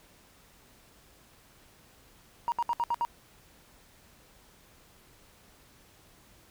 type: tone bursts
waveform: triangle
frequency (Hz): 945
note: A#5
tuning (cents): +23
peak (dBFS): -22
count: 6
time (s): 2.48-3.05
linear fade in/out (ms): 0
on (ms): 40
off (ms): 66
effects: tanh soft clip ceiling -22 dBFS + pink hiss -59 dBFS RMS until 6.5 s